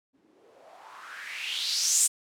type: noise with low-pass filter sweep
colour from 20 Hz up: violet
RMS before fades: -31 dBFS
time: 0.13-2.08 s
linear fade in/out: 20 ms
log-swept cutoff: 240 to 8600 Hz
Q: 4.6
effects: none